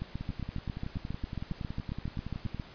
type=two click trains; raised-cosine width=5 ms; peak=-22 / -24 dBFS; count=20 / 26; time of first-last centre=0.02-2.598 / 0.21-2.546 s; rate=7.37 / 10.7 Hz; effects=pink hiss -51 dBFS RMS until 2.74 s + resampled to 11025 Hz